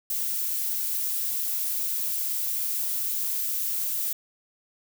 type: noise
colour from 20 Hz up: violet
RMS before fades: -28 dBFS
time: 0.1-4.13 s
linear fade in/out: 2 ms
effects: none